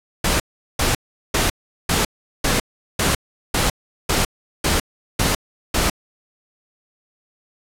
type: noise bursts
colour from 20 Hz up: pink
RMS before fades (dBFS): -18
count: 11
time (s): 0.24-5.9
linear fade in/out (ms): 5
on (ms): 160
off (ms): 390
effects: low-pass 12000 Hz 12 dB/octave